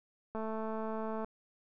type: click train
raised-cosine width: 1 ms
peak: -26 dBFS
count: 198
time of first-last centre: 0.35-1.245 s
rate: 220 Hz
effects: none